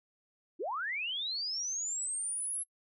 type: linear sweep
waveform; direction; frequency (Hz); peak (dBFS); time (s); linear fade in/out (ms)
sine; up; 280 to 11110; -33; 0.59-2.64; 20
effects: noise-tail reverb RT60 0.1 s tail -26 dB re dry